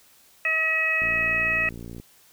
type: harmonic tone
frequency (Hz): 639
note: D#5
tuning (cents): +46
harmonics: 1 / 2 / 3 / 4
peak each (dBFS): -35 / -34 / -24 / -23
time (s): 0.45-1.69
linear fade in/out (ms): 2
type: click train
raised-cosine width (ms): 3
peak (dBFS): -26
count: 58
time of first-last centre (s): 1.02-1.999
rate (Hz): 58.2
effects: white hiss -56 dBFS RMS until 2.32 s